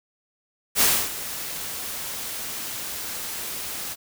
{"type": "noise with ADSR envelope", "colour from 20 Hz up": "white", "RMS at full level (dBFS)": -17, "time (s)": [0.75, 3.96], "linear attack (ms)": 58, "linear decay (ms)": 280, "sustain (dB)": -15, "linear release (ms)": 40, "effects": []}